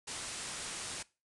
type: low-pass noise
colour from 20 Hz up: white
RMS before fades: -42 dBFS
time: 0.07-1.03 s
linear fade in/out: 10 ms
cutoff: 10000 Hz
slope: 96 dB/octave
effects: noise-tail reverb RT60 0.3 s tail -21 dB re dry